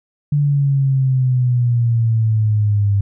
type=exponential sweep; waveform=sine; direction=down; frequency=146.83 to 99.5 Hz; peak=-12 dBFS; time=0.32-3.01 s; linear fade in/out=5 ms; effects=none